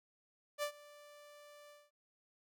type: tone with ADSR envelope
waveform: sawtooth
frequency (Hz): 587.3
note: D5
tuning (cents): 0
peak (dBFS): -30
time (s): 0.58-1.91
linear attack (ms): 47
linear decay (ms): 87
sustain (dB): -22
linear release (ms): 210
effects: none